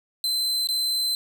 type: tone with dropouts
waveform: 40% pulse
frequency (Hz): 4069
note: C8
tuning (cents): -49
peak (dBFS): -21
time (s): 0.24-1.15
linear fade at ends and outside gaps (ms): 1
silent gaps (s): 0.672-0.688
effects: none

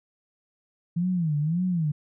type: tone with vibrato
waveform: sine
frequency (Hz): 164.4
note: E3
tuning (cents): -4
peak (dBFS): -22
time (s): 0.96-1.92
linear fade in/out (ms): 10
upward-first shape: sine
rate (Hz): 1.8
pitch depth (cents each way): 200
effects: none

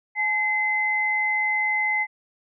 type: tone pair together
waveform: sine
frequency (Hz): 850.2 / 2054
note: G#5 / C7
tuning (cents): +40 / -33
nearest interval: octave + minor third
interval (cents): 1527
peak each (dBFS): -28 / -21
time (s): 0.15-2.07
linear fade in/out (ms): 50
effects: none

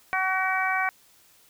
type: harmonic tone with a mistuned harmonic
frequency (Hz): 376.8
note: F#4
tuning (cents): +32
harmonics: 2 / 3 / 4 / 5 / 6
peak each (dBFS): -28 / -30 / -28 / -31 / -29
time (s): 0.13-0.89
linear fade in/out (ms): 0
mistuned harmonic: 6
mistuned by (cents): +22
effects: white hiss -58 dBFS RMS until 1.49 s

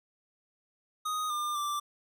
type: tone with pitch steps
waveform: square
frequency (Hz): 1246 / 1200 / 1175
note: D#6 / D6 / D6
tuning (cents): +2 / +37 / +1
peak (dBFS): -31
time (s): 1.05-1.8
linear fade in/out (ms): 10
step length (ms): 250
effects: none

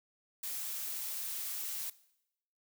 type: noise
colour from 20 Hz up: blue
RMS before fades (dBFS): -39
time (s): 0.43-1.9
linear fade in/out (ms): 5
effects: noise-tail reverb RT60 0.8 s tail -19 dB re dry

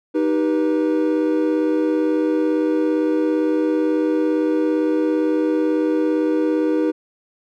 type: chord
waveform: triangle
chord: Eb augmented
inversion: none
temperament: just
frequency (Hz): 311.1 / 388.9 / 486.1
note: Eb4 / G4 / B4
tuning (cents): 0 / -14 / -28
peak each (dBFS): -16 / -22 / -20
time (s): 0.14-6.92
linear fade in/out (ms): 20
effects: none

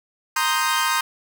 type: chord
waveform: sawtooth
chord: C minor seventh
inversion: third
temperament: equal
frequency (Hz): 932.3 / 1046.5 / 1244.5 / 1568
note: Bb5 / C6 / Eb6 / G6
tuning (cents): 0 / 0 / 0 / 0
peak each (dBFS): -21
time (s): 0.36-1.01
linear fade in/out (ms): 5
effects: none

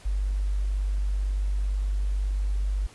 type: tone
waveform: sine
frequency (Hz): 49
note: G1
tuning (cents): 0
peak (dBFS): -23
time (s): 0.05-2.87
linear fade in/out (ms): 10
effects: pink hiss -51 dBFS RMS until 2.94 s + resampled to 24000 Hz

